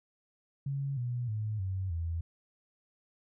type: tone with pitch steps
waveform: sine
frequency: 138.59 / 122.05 / 107.49 / 94.66 / 83.36 Hz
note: C#3 / B2 / A2 / F#2 / E2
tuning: 0 / -20 / -40 / +40 / +20 cents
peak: -31 dBFS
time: 0.66-2.21 s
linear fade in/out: 5 ms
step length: 310 ms
effects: none